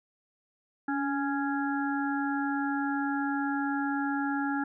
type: harmonic tone with a mistuned harmonic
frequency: 277.2 Hz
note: C#4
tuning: in tune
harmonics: 1 / 3 / 5 / 6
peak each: -29 / -34 / -36 / -37 dBFS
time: 0.88-4.64 s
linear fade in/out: 5 ms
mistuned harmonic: 1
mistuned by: +32 cents
effects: none